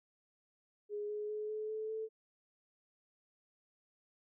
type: tone with pitch steps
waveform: sine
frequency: 415.3 / 420.1 / 425 / 429.9 / 434.9 / 440 Hz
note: G#4 / G#4 / G#4 / A4 / A4 / A4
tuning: 0 / +20 / +40 / -40 / -20 / 0 cents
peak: -37 dBFS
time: 0.89-2.09 s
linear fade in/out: 50 ms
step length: 200 ms
effects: none